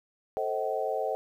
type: chord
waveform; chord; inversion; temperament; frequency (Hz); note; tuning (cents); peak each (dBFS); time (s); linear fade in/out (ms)
sine; A diminished seventh; none; just; 440 / 528 / 633.6 / 760.3; A4 / C5 / Eb5 / Gb5; 0 / +16 / +31 / +47; -33; 0.37-1.15; 0
effects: 10-bit